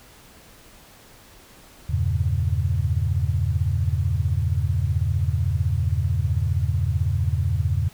sine chord, E diminished seventh, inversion none, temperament equal, 82.41 / 98 / 116.54 / 138.59 Hz, E2 / G2 / Bb2 / Db3, 0 / 0 / 0 / 0 cents, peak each -23 / -24 / -27 / -27 dBFS, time 1.89-7.89 s, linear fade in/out 10 ms, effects pink hiss -49 dBFS RMS until 7.93 s

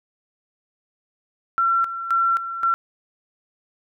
sine tone with tremolo, 1357 Hz, E6, 50 cents sharp, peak -16 dBFS, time 1.58-2.74 s, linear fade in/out 0 ms, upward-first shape square, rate 1.9 Hz, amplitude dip 70%, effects none

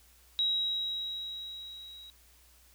sine tone with level ramp, 3841 Hz, B7, 49 cents flat, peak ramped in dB -25 to -47 dBFS, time 0.39-2.1 s, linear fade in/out 0 ms, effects added 60 Hz sine -62 dBFS peak until 2.74 s + white hiss -62 dBFS RMS until 2.74 s

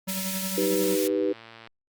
square tone with tremolo, 190 Hz, F#3, 46 cents sharp, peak -30 dBFS, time 0.07-0.96 s, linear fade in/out 10 ms, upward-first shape sine, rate 11 Hz, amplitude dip 50%
white high-pass noise, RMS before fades -32 dBFS, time 0.08-1.08 s, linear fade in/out 10 ms, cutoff 1800 Hz, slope 24 dB/octave
sine chord, Eb augmented, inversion none, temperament equal, 311.1 / 392 / 493.9 Hz, Eb4 / G4 / B4, 0 / 0 / 0 cents, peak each -27 / -26 / -27 dBFS, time 0.57-1.33 s, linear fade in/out 10 ms
click train, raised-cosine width 0.3 ms, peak -29 dBFS, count 96, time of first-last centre 0.84-1.673 s, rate 114 Hz
effects Opus 48 kbps

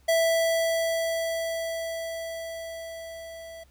square tone with level ramp, 659.3 Hz, E5, in tune, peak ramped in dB -20 to -41 dBFS, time 0.08-3.64 s, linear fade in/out 10 ms, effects added 66 Hz sine -56 dBFS peak until 3.7 s + pink hiss -64 dBFS RMS until 3.7 s

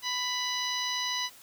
harmonic tone with a mistuned harmonic, 994 Hz, B5, 11 cents sharp, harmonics 1 / 2 / 3 / 4 / 5 / 6, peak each -36 / -36 / -36 / -34 / -38 / -38 dBFS, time 0.02-1.3 s, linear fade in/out 50 ms, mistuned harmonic 3, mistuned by -18 cents, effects white hiss -53 dBFS RMS until 1.42 s

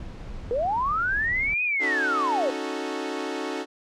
brown noise, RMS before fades -37 dBFS, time 0-1.54 s, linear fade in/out 2 ms
sine linear two-way sweep, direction up then down, 451.8 to 2522 to 487.1 Hz, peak -22 dBFS, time 0.51-2.5 s, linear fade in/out 0 ms, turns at 1.63 s
sawtooth chord, D# half-diminished seventh, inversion third, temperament equal with one note detuned, 277.2 / 311.1 / 368.3 / 440 Hz, C#4 / D#4 / F#4 / A4, 0 / 0 / -8 / 0 cents, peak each -30 dBFS, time 1.79-3.66 s, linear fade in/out 50 ms
effects low-pass 6000 Hz 12 dB/octave

